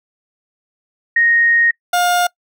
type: tone pair in turn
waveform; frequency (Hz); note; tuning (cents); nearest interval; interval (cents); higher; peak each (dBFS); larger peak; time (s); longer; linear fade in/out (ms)
sine / 30% pulse; 1864.7 / 710.1; A#6 / F5; 0 / +29; octave + perfect fourth; 1671; first; -10; neither; 1.16-1.71 / 1.93-2.27; first; 5
effects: noise-tail reverb RT60 0.1 s tail -24 dB re dry